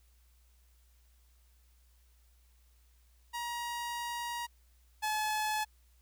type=tone pair in turn; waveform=sawtooth; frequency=950 / 856.7 Hz; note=A#5 / A5; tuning=+33 / -46 cents; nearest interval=major second; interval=179 cents; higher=first; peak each=-32 / -27 dBFS; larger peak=second; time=3.33-4.47 / 5.02-5.65 s; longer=first; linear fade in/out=20 ms; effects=added 60 Hz sine -62 dBFS peak until 6.01 s + white hiss -72 dBFS RMS until 6.01 s